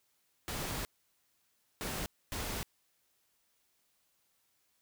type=noise bursts at uneven times; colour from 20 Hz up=pink; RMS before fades=-38 dBFS; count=3; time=0.48-0.85 / 1.81-2.06 / 2.32-2.63 s; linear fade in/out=0 ms; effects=white hiss -75 dBFS RMS until 4.81 s